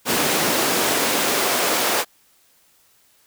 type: noise with high-pass filter sweep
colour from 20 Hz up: pink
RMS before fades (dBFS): -20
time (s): 0.05-2.05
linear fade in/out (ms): 50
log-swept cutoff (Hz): 240 to 460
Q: 1
effects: white hiss -58 dBFS RMS until 3.26 s